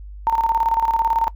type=tone with tremolo; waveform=sine; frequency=910 Hz; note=A#5; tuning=42 cents flat; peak=-13 dBFS; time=0.27-1.28 s; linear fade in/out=0 ms; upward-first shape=square; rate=18 Hz; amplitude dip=60%; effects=noise-tail reverb RT60 0.1 s tail -20 dB re dry + added 50 Hz sine -33 dBFS peak until 1.35 s